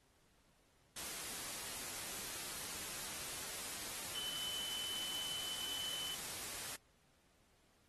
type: tone in noise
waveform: sine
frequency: 3027 Hz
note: F#7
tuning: 39 cents sharp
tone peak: -42 dBFS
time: 4.15-6.15 s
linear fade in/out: 5 ms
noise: white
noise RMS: -45 dBFS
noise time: 0.96-6.76 s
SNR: 0 dB
effects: pink hiss -73 dBFS RMS until 7.88 s + AAC 32 kbps